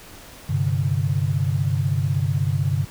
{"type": "chord", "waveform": "sine", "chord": "G suspended fourth", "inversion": "none", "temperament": "equal", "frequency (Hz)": [98, 130.81, 146.83], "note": ["G2", "C3", "D3"], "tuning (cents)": [0, 0, 0], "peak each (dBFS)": -23, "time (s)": [0.49, 2.85], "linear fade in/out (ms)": 10, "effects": ["pink hiss -43 dBFS RMS until 2.9 s"]}